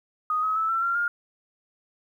sine tone with pitch steps, 1244.5 / 1276.5 / 1309.4 / 1343.1 / 1377.7 / 1413.1 Hz, D#6 / D#6 / E6 / E6 / F6 / F6, 0 / +44 / -12 / +32 / -24 / +20 cents, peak -22 dBFS, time 0.3-1.08 s, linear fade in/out 2 ms, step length 130 ms, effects 10-bit

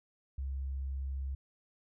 sine tone, 67.4 Hz, C#2, 48 cents flat, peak -34 dBFS, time 0.38-1.35 s, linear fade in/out 5 ms, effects none

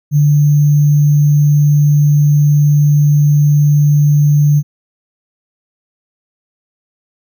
sine tone with sample-and-hold, 146.83 Hz, D3, in tune, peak -6 dBFS, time 0.11-4.63 s, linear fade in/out 50 ms, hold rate 6300 Hz, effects none

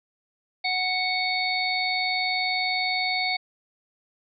harmonic tone, 740 Hz, F#5, in tune, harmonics 1 / 3 / 5 / 6, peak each -29 / -26 / -33 / -29 dBFS, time 0.64-3.37 s, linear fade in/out 10 ms, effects none

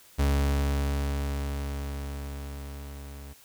40% pulse tone with level ramp, 70.3 Hz, C#2, 25 cents sharp, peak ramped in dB -20 to -40 dBFS, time 0.18-3.34 s, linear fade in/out 20 ms, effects white hiss -55 dBFS RMS until 3.44 s

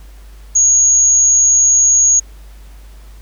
sine tone, 6645 Hz, G#8, in tune, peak -7 dBFS, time 0.55-2.2 s, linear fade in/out 10 ms, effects added 50 Hz sine -34 dBFS peak until 3.21 s + pink hiss -48 dBFS RMS until 3.21 s

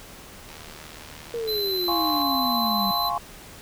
click train, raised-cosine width 0.2 ms, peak -25 dBFS, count 134, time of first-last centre 0.49-2.217 s, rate 77 Hz
sine exponential sweep, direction down, 474.7 to 193.1 Hz, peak -26 dBFS, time 1.34-2.91 s, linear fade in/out 0 ms
square tone, 4044 Hz, B7, 40 cents sharp, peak -26 dBFS, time 1.47-3.1 s, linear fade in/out 20 ms
sine chord, Db major seventh, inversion first, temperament equal, 698.5 / 830.6 / 1046.5 / 1108.7 Hz, F5 / Ab5 / C6 / Db6, 0 / 0 / 0 / 0 cents, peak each -29 dBFS, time 1.88-3.18 s, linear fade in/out 2 ms
effects pink hiss -44 dBFS RMS until 3.61 s

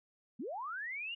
sine linear sweep, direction up, 188.1 to 2899 Hz, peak -38 dBFS, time 0.39-1.15 s, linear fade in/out 10 ms, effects none

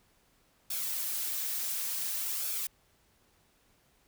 blue noise with flanger, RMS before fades -34 dBFS, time 0.7-2.67 s, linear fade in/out 5 ms, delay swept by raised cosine 1 to 6.1 ms, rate 0.56 Hz, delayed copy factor -0.5, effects pink hiss -68 dBFS RMS until 4.07 s

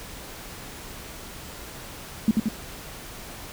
sine tone with echo, 218.4 Hz, A3, 13 cents flat, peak -14 dBFS, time 2.28-2.31 s, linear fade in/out 2 ms, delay 88 ms, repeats 2, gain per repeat -3 dB, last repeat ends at 2.486 s, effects pink hiss -40 dBFS RMS until 3.52 s

